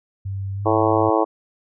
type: tone with pitch glide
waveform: sine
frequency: 97.5 to 102.58 Hz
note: G2 to G#2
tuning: -9 to -21 cents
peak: -24 dBFS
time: 0.25-1.1 s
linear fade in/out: 10 ms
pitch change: +88 cents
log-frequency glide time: 0.54-0.66 s
type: harmonic tone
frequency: 110 Hz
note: A2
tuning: in tune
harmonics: 3 / 4 / 5 / 6 / 7 / 8 / 9 / 10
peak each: -21 / -22 / -23 / -24 / -24 / -25 / -26 / -26 dBFS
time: 0.65-1.25 s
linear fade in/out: 20 ms
effects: none

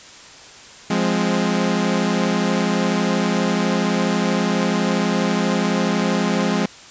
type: chord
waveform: sawtooth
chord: F minor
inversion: none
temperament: equal with one note detuned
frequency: 175.52 / 207.7 / 261.6 Hz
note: F3 / Ab3 / C4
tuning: +9 / 0 / 0 cents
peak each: -18 / -16 / -20 dBFS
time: 0.9-6.66 s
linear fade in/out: 5 ms
effects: white hiss -41 dBFS RMS until 6.9 s + resampled to 16000 Hz

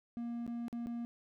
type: tone with dropouts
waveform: triangle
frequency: 235.9 Hz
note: A#3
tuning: 21 cents sharp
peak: -35 dBFS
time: 0.17-1.05 s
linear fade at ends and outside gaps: 0 ms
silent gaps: 0.465-0.477 / 0.682-0.728 / 0.861-0.87 s
effects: none

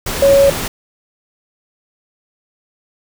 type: tone in noise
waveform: sine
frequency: 555 Hz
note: C#5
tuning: 2 cents sharp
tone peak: -6 dBFS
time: 0.22-0.5 s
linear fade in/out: 5 ms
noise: pink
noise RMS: -21 dBFS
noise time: 0.06-0.68 s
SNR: +12 dB
effects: none

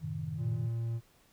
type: chord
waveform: sine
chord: F# diminished seventh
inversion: none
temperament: equal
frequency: 92.5 / 110 / 130.81 / 155.56 Hz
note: F#2 / A2 / C3 / Eb3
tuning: 0 / 0 / 0 / 0 cents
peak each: -42 / -42 / -42 / -36 dBFS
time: 0-0.7 s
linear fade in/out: 50 ms
type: tone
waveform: triangle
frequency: 115.5 Hz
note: A#2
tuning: 16 cents flat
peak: -29 dBFS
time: 0.37-1.01 s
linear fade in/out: 50 ms
effects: tanh soft clip ceiling -21 dBFS + pink hiss -65 dBFS RMS until 1.32 s

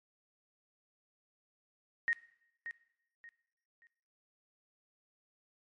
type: tone with echo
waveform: sine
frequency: 1864.7 Hz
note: A#6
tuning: in tune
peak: -28 dBFS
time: 2.08-2.13 s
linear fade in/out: 0 ms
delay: 580 ms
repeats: 3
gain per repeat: -11 dB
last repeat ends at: 3.87 s
effects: noise-tail reverb RT60 0.8 s tail -19 dB re dry + MP3 48 kbps

